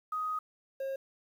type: tone pair in turn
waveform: sine / triangle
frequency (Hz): 1252 / 539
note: D#6 / C#5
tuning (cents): +10 / -49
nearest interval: octave + minor third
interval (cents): 1459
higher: first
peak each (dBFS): -31 / -31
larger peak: neither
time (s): 0.12-0.39 / 0.8-0.96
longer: first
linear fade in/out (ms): 5
effects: 10-bit